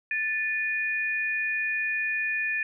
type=tone pair together; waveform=sine; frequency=1760 / 2455 Hz; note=A6 / D#7; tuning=0 / -24 cents; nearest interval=tritone; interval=576 cents; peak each=-28 dBFS; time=0.11-2.63 s; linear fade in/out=2 ms; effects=none